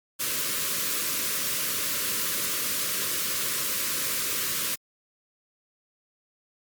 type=band-stop noise; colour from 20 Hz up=white; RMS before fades=-28 dBFS; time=0.19-4.76 s; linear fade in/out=20 ms; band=630 to 1000 Hz; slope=96 dB/octave; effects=high-pass 100 Hz 12 dB/octave + Opus 48 kbps